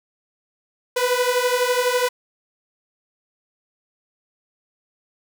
sawtooth beating tone pair, 490.2 / 502.2 Hz, B4 / B4, -13 / +29 cents, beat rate 12 Hz, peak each -17 dBFS, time 0.96-2.09 s, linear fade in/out 10 ms, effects none

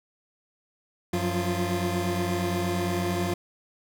25% pulse tone cluster, 93.1 / 177.6 / 346.9 Hz, F#2 / F3 / F4, +11 / +29 / -12 cents, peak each -26 dBFS, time 1.13-3.34 s, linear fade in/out 5 ms, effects none

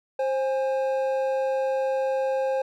triangle tone pair together, 529.2 / 823 Hz, C5 / G#5, +20 / -16 cents, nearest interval minor sixth, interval 764 cents, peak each -21 / -29 dBFS, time 0.19-2.62 s, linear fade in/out 5 ms, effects none

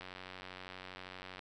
click train, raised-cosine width 0.3 ms, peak -30 dBFS, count 129, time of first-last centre 0.01-1.392 s, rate 92.6 Hz, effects none

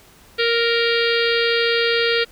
harmonic tone, 466.2 Hz, A#4, in tune, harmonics 1 / 3 / 4 / 5 / 6 / 7 / 8 / 9 / 10, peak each -19 / -24 / -25 / -26 / -27 / -27 / -28 / -29 / -29 dBFS, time 0.38-2.25 s, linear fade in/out 20 ms, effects pink hiss -49 dBFS RMS until 2.31 s

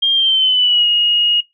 sine tone with pitch glide, 3208 to 2875 Hz, G7 to F7, +39 to +50 cents, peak -10 dBFS, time 0.02-1.41 s, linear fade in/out 10 ms, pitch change -189 cents, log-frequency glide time 0.12-0.87 s, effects noise-tail reverb RT60 0.2 s tail -21 dB re dry

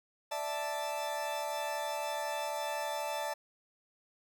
40% pulse chord, D suspended second, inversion none, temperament equal, 587.3 / 659.3 / 880 Hz, D5 / E5 / A5, 0 / 0 / 0 cents, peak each -38 / -40 / -36 dBFS, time 0.31-3.34 s, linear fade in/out 10 ms, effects 11-bit

